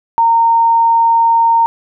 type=tone; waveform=sine; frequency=920 Hz; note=A#5; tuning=23 cents flat; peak=-7 dBFS; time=0.18-1.66 s; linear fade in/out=0 ms; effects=none